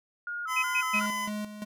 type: tone with vibrato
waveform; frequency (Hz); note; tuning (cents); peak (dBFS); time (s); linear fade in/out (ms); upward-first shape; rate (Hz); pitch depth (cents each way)
sine; 1362; F6; -44; -32; 0.27-1.06; 2; square; 2.7; 80
type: tone with pitch glide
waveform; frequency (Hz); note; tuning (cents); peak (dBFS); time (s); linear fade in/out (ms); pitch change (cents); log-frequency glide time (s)
25% pulse; 1018 to 1012.1; C6 to B5; -48 to +42; -26; 0.47-1.3; 50; -10; 0.9-0.99
type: tone bursts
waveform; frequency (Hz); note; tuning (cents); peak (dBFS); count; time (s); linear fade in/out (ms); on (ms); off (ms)
sine; 2530; D#7; +28; -24; 3; 0.56-0.998; 10; 66; 120
type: tone with tremolo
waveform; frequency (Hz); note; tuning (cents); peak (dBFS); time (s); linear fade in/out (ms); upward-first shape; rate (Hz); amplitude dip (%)
square; 210; G#3; +19; -32; 0.93-1.65; 20; square; 2.9; 65
effects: none